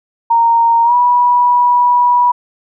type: tone with pitch glide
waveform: sine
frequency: 927 to 974.8 Hz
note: A#5 to B5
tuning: -10 to -23 cents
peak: -7 dBFS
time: 0.3-2.32 s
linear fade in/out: 10 ms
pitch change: +87 cents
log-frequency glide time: 0.84-0.94 s
effects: none